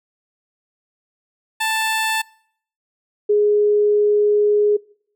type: tone pair in turn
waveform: 15% pulse / sine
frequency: 882 / 416.2 Hz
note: A5 / G#4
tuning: +4 / +4 cents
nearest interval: octave + minor second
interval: 1300 cents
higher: first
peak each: -12 dBFS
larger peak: neither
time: 1.6-2.22 / 3.29-4.77 s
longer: second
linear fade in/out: 10 ms
effects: noise-tail reverb RT60 0.6 s tail -24 dB re dry